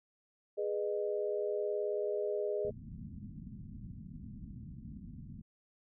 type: chord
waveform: sine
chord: G# minor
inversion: none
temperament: equal with one note detuned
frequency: 415.3 / 493.9 / 613 Hz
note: G#4 / B4 / D#5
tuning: 0 / 0 / -26 cents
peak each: -34 / -40 / -37 dBFS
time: 0.57-2.71 s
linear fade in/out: 20 ms
type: low-pass noise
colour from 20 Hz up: white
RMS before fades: -47 dBFS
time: 2.64-5.42 s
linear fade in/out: 10 ms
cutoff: 240 Hz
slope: 48 dB/octave
effects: none